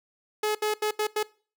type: tone bursts at uneven times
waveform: sawtooth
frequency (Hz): 425.3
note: G#4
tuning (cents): +41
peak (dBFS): -20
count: 5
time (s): 0.43-0.55 / 0.62-0.74 / 0.82-0.91 / 0.99-1.07 / 1.16-1.23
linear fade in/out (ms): 5
effects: noise-tail reverb RT60 0.4 s tail -22 dB re dry